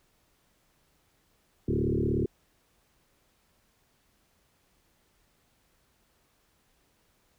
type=tone with frequency modulation; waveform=sine; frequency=236.3 Hz; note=A#3; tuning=24 cents sharp; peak=-24 dBFS; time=1.68-2.26 s; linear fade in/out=5 ms; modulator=36.7 Hz; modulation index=4.7; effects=pink hiss -69 dBFS RMS until 7.38 s